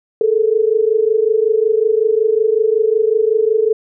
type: tone pair together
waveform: sine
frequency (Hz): 426.9 / 452.3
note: G#4 / A4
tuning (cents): +48 / +48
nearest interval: minor second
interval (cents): 100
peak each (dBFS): -14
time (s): 0.21-3.73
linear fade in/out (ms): 2
effects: none